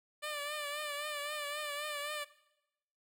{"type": "tone with vibrato", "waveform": "10% pulse", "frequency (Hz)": 590, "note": "D5", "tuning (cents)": 8, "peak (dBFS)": -29, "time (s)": [0.22, 2.25], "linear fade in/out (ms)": 20, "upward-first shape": "triangle", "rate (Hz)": 3.8, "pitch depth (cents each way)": 58, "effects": ["noise-tail reverb RT60 0.9 s tail -19 dB re dry"]}